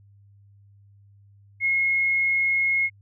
sine tone, 2162 Hz, C#7, 44 cents flat, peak -19 dBFS, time 1.6-2.9 s, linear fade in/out 50 ms, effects added 100 Hz sine -51 dBFS peak until 3.01 s

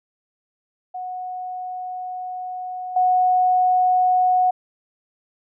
sine tone with level steps, 734 Hz, F#5, 14 cents flat, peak -27 / -14 dBFS, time 0.94-4.51 s, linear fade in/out 10 ms, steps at 2.96 s, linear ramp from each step 5 ms, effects none

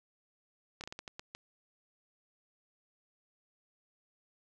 slowing click train, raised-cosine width 0.2 ms, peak -25 dBFS, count 8, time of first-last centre 0.81-1.35 s, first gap 28 ms, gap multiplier 1.33, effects none

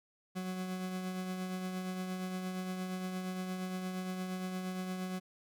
40% pulse tone with tremolo, 184.9 Hz, F#3, 1 cent flat, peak -34 dBFS, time 0.35-5.2 s, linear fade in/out 20 ms, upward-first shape triangle, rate 8.6 Hz, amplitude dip 40%, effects none

